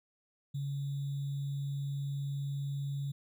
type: tone with sample-and-hold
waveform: sine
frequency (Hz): 140.1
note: C#3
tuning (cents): +19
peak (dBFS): -33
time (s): 0.54-3.12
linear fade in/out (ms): 10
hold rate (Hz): 3675
effects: none